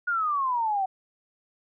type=exponential sweep; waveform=sine; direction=down; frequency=1459 to 748 Hz; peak=-23 dBFS; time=0.07-0.86 s; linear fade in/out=10 ms; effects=none